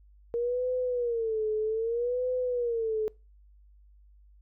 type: tone with vibrato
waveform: sine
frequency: 466.2 Hz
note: A#4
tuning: in tune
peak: -26 dBFS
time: 0.34-3.08 s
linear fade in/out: 0 ms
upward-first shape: sine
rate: 0.63 Hz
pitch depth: 140 cents each way
effects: noise-tail reverb RT60 0.3 s tail -25 dB re dry + added 50 Hz sine -54 dBFS peak until 4.41 s